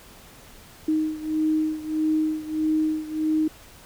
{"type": "beating tone pair", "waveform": "sine", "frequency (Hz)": [311.1, 312.7], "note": ["D#4", "D#4"], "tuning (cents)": [0, 9], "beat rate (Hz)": 1.6, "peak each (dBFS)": [-23, -26], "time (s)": [0.88, 3.48], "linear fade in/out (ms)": 5, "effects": ["pink hiss -48 dBFS RMS until 3.85 s"]}